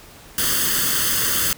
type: noise with comb filter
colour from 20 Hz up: white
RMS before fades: -20 dBFS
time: 0.38-1.53 s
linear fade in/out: 2 ms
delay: 0.63 ms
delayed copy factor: +0.75
effects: pink hiss -44 dBFS RMS until 1.57 s